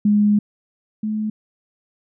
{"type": "tone pair in turn", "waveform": "sine", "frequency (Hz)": [207.7, 214.7], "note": ["G#3", "A3"], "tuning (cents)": [0, -42], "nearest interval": "minor second", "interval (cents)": 58, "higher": "second", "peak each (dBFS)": [-12, -20], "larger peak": "first", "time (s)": [[0.05, 0.39], [1.03, 1.3]], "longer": "first", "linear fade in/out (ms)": 5, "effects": []}